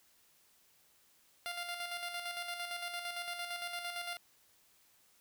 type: tone with tremolo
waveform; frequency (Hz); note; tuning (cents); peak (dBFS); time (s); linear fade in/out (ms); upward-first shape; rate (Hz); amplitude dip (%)
10% pulse; 698.5; F5; 0; -29; 1.46-4.17; 0; square; 8.8; 45
effects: white hiss -68 dBFS RMS until 5.2 s